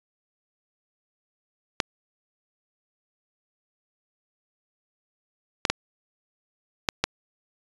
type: clicks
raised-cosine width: 0.2 ms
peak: -3 dBFS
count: 5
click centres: 1.802 / 5.652 / 5.7 / 6.888 / 7.04 s
effects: resampled to 22050 Hz